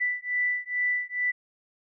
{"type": "beating tone pair", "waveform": "sine", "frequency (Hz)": [1978, 1980.3], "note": ["B6", "B6"], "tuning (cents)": [2, 4], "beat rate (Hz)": 2.3, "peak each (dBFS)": -28, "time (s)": [0, 1.32], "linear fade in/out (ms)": 20, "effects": []}